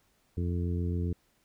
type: harmonic tone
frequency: 87.31 Hz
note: F2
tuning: in tune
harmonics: 1 / 2 / 3 / 4 / 5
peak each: -29 / -35 / -39 / -41 / -43 dBFS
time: 0.37-1.13 s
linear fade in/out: 5 ms
effects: pink hiss -70 dBFS RMS until 1.44 s